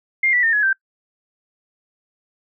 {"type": "tone with pitch steps", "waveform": "sine", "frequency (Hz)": [2114, 1961.1, 1819.2, 1687.6, 1565.5], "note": ["C7", "B6", "A#6", "G#6", "G6"], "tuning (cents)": [17, -13, -43, 27, -3], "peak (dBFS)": -14, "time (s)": [0.23, 0.73], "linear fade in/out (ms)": 5, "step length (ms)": 100, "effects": ["noise-tail reverb RT60 0.1 s tail -23 dB re dry"]}